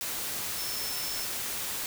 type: tone in noise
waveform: sine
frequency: 5320 Hz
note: E8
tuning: 15 cents sharp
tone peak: -37 dBFS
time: 0.58-1.25 s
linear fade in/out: 0 ms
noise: white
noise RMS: -34 dBFS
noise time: 0.01-1.86 s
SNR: -6 dB
effects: none